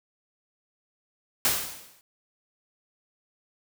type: noise with exponential decay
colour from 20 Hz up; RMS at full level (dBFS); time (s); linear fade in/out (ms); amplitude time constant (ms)
white; -21; 1.45-2.01; 1; 120
effects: none

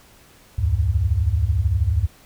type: tone cluster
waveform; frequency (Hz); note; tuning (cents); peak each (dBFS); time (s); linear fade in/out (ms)
sine; 69.5 / 82.4 / 100.9; C#2 / E2 / G#2; +5 / 0 / -49; -21; 0.58-2.07; 10
effects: pink hiss -51 dBFS RMS until 2.25 s

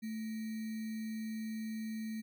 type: tone with sample-and-hold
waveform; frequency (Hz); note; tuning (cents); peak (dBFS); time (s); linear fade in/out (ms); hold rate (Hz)
sine; 220; A3; 0; -37; 0.02-2.22; 20; 2100
effects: none

